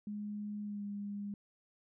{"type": "tone with pitch glide", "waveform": "sine", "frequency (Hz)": [207.9, 203.2], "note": ["G#3", "G#3"], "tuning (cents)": [2, -38], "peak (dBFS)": -38, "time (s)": [0.07, 1.34], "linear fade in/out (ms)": 2, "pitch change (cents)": -40, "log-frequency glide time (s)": [0.63, 0.84], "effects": []}